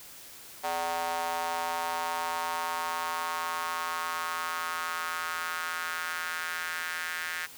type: tone with high-pass filter sweep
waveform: square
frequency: 84.1 Hz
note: E2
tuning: 35 cents sharp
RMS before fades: -33 dBFS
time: 0.63-7.47 s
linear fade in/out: 20 ms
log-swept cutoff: 740 to 1700 Hz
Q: 3.2
effects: white hiss -48 dBFS RMS until 7.57 s